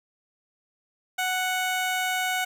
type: tone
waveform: 15% pulse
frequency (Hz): 740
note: F#5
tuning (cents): 0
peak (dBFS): -18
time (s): 1.18-2.45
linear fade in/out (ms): 10
effects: none